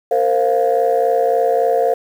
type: chord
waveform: sine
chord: Bb suspended second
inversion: none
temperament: equal with one note detuned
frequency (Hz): 459.7 / 523.3 / 698.5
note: Bb4 / C5 / F5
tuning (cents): -24 / 0 / 0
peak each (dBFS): -16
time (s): 0.11-1.94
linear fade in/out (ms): 5
effects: tanh soft clip ceiling -6 dBFS + 7-bit